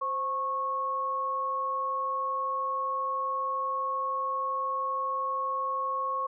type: tone pair together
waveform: sine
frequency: 523.3 / 1097.4 Hz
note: C5 / C#6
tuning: 0 / -18 cents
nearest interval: octave + minor second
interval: 1282 cents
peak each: -37 / -28 dBFS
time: 0.01-6.27 s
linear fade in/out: 10 ms
effects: none